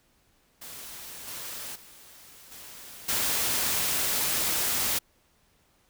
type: noise with level steps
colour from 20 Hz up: white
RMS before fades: -42 / -38 / -51 / -45 / -27 dBFS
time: 0.61-4.99 s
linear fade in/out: 10 ms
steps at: 1.27 / 1.75 / 2.51 / 3.08 s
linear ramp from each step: 10 ms
effects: pink hiss -66 dBFS RMS until 5.89 s